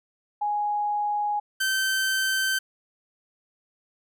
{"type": "tone pair in turn", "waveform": ["sine", "sawtooth"], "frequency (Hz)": [830.6, 1546.8], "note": ["G#5", "G6"], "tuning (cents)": [0, -24], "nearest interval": "major seventh", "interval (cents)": 1076, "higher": "second", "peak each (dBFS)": [-23, -19], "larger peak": "second", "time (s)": [[0.41, 1.4], [1.6, 2.59]], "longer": "neither", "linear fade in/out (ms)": 10, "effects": []}